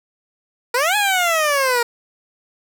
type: exponential two-way sweep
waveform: 15% pulse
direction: up then down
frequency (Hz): 466.2 to 850 to 466.2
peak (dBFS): -9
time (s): 0.74-1.83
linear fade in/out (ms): 5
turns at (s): 0.96
effects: none